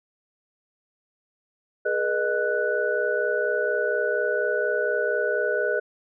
sine tone cluster, 418.3 / 482.5 / 612 / 1482 Hz, G#4 / B4 / D#5 / F#6, +12 / -40 / -29 / +2 cents, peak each -27 dBFS, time 1.85-5.8 s, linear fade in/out 10 ms, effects none

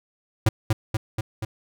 square tone with echo, 109.1 Hz, A2, 14 cents flat, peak -15 dBFS, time 0.46-0.49 s, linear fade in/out 5 ms, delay 240 ms, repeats 4, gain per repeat -3 dB, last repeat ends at 1.45 s, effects none

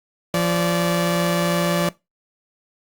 sawtooth tone pair together, 172.4 / 579.9 Hz, F3 / D5, -22 / -22 cents, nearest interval octave + major sixth, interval 2100 cents, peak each -16 / -18 dBFS, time 0.34-1.89 s, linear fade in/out 2 ms, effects noise-tail reverb RT60 0.2 s tail -19 dB re dry + Opus 48 kbps

